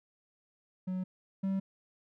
triangle tone pair in turn, 185 / 193 Hz, F#3 / G3, 0 / -27 cents, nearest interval minor second, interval 73 cents, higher second, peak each -30 / -27 dBFS, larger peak second, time 0.87-1.04 / 1.43-1.6 s, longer neither, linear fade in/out 10 ms, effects none

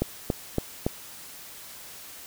click train, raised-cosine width 2 ms, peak -10 dBFS, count 4, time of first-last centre 0.02-0.865 s, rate 3.55 Hz, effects white hiss -44 dBFS RMS until 2.26 s

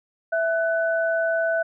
sine tone pair together, 659.3 / 1496.8 Hz, E5 / F#6, 0 / +20 cents, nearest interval octave + major second, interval 1420 cents, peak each -21 / -25 dBFS, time 0.32-1.63 s, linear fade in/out 10 ms, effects none

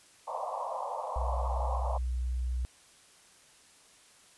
white band-pass noise, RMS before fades -36 dBFS, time 0.27-1.98 s, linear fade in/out 10 ms, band 510 to 1100 Hz, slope 96 dB/octave
sine tone with pitch glide, 61.74 to 62.1 Hz, B1 to B1, 0 to +10 cents, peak -29 dBFS, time 1.16-2.65 s, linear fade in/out 0 ms, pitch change +10 cents, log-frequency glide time 1.5-1.59 s
effects white hiss -59 dBFS RMS until 4.37 s + resampled to 24000 Hz

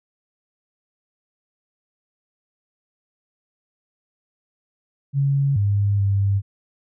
sine tone with pitch steps, 139.2 / 101.2 / 99.2 Hz, C#3 / G#2 / G2, +8 / -44 / +21 cents, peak -16 dBFS, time 5.13-6.42 s, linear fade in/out 50 ms, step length 430 ms, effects none

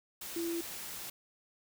sine tone in noise, 337.2 Hz, E4, 39 cents sharp, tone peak -33 dBFS, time 0.36-0.61 s, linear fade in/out 5 ms, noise white, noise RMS -43 dBFS, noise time 0.21-1.1 s, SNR +7 dB, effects none

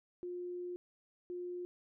sine tone bursts at uneven times, 355.6 Hz, F4, 31 cents sharp, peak -39 dBFS, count 2, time 0.23-0.76 / 1.3-1.65 s, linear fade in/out 0 ms, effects none

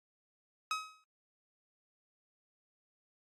sawtooth tone with exponential decay, 1272 Hz, D#6, 38 cents sharp, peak -26 dBFS, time 0.71-1.04 s, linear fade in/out 1 ms, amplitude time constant 70 ms, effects low-pass 7000 Hz 12 dB/octave + AAC 48 kbps

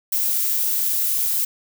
violet noise, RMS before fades -21 dBFS, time 0.12-1.45 s, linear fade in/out 5 ms, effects none

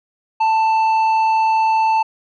sine tone with tanh clipping, 885 Hz, A5, 10 cents sharp, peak -14 dBFS, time 0.4-2.03 s, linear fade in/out 10 ms, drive 7 dB, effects none

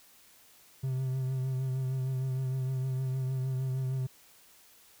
triangle tone with vibrato, 130.81 Hz, C3, in tune, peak -27 dBFS, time 0.83-4.07 s, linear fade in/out 10 ms, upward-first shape triangle, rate 6.5 Hz, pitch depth 37 cents each way, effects white hiss -59 dBFS RMS until 5 s

